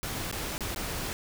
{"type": "noise with dropouts", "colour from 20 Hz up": "pink", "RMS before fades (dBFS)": -34, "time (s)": [0.03, 1.13], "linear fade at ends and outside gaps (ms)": 0, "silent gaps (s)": [[0.313, 0.326], [0.58, 0.607], [0.747, 0.761]], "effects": []}